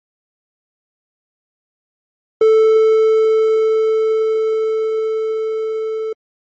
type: tone with level ramp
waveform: triangle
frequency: 440 Hz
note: A4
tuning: in tune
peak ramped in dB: -5 to -17 dBFS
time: 2.41-6.13 s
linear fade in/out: 5 ms
effects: MP3 32 kbps